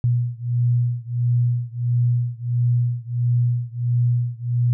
sine beating tone pair, 120.3 / 121.8 Hz, B2 / B2, -45 / -24 cents, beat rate 1.5 Hz, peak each -20 / -21 dBFS, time 0.04-4.73 s, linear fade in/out 0 ms, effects none

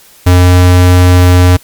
square tone, 89.9 Hz, F#2, 49 cents flat, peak -3 dBFS, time 0.26-1.57 s, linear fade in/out 10 ms, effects white hiss -40 dBFS RMS until 1.63 s + Opus 48 kbps

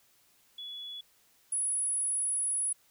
sine tone pair in turn, 3400 / 10214 Hz, G#7 / D#9, +40 / +44 cents, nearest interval octave + perfect fifth, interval 1904 cents, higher second, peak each -39 / -28 dBFS, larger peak second, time 0.58-1.01 / 1.52-2.73 s, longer second, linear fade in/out 5 ms, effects white hiss -66 dBFS RMS until 2.9 s

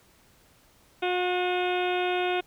harmonic tone with a mistuned harmonic, 360 Hz, F#4, 47 cents flat, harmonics 1 / 2 / 3 / 4 / 5 / 6 / 7 / 8 / 9 / 10, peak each -27 / -29 / -40 / -35 / -45 / -39 / -35 / -41 / -41 / -41 dBFS, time 1.02-2.41 s, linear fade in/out 10 ms, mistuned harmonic 4, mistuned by +20 cents, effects pink hiss -60 dBFS RMS until 2.46 s

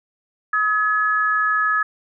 sine tone pair together, 1273.6 / 1700 Hz, D#6 / G#6, +40 / +40 cents, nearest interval perfect fourth, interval 500 cents, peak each -19 dBFS, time 0.53-1.83 s, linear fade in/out 5 ms, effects none

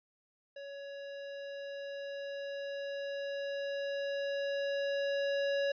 square tone with level ramp, 560 Hz, C#5, 18 cents sharp, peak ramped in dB -44 to -30 dBFS, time 0.56-5.72 s, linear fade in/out 5 ms, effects resampled to 11025 Hz

